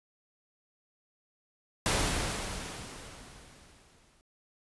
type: noise with exponential decay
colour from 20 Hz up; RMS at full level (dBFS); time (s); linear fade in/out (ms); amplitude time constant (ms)
pink; -26; 1.86-4.21; 0; 510
effects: resampled to 24000 Hz